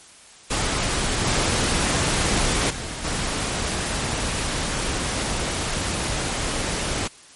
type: noise with level steps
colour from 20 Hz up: pink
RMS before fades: -23 / -21 / -31 / -25 dBFS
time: 0.5-7.08 s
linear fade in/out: 10 ms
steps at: 1.24 / 2.7 / 3.04 s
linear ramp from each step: 5 ms
effects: white hiss -47 dBFS RMS until 7.35 s + MP3 48 kbps